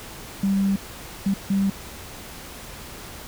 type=tone bursts at uneven times; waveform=triangle; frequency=196 Hz; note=G3; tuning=in tune; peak=-14 dBFS; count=3; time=0.43-0.76 / 1.26-1.34 / 1.5-1.7 s; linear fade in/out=5 ms; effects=tanh soft clip ceiling -16 dBFS + pink hiss -39 dBFS RMS until 3.27 s